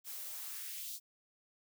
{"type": "noise with high-pass filter sweep", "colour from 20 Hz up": "blue", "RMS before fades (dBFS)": -44, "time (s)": [0.04, 1], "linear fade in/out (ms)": 50, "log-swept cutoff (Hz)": [240, 4900], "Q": 1.7, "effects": []}